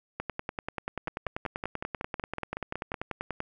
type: two click trains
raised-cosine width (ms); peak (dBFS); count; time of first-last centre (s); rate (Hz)
0.5; -18 / -17; 11 / 34; 1.08-2.942 / 0.2-3.404; 5.37 / 10.3
effects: none